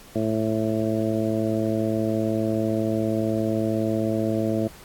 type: harmonic tone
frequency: 110 Hz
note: A2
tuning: in tune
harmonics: 1 / 2 / 3 / 4 / 5 / 6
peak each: -29 / -26 / -26 / -32 / -30 / -30 dBFS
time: 0.15-4.68 s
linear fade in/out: 10 ms
effects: pink hiss -47 dBFS RMS until 4.84 s + AAC 64 kbps